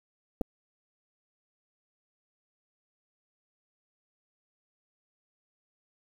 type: clicks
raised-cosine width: 2 ms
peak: -17 dBFS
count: 2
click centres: 0.411 / 0.415 s
effects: 8-bit